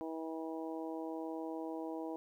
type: harmonic tone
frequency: 161.2 Hz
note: E3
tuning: 38 cents flat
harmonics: 2 / 3 / 4 / 5 / 6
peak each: -41 / -45 / -47 / -49 / -51 dBFS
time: 0.01-2.16 s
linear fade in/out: 0 ms
effects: 12-bit